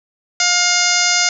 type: harmonic tone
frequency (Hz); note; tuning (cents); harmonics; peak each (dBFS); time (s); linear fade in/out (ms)
710; F5; +28; 1 / 2 / 3 / 4 / 5 / 6 / 7 / 8 / 9 / 10; -24 / -21 / -19 / -25 / -25 / -25 / -19 / -24 / -19 / -25; 0.4-1.29; 2
effects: none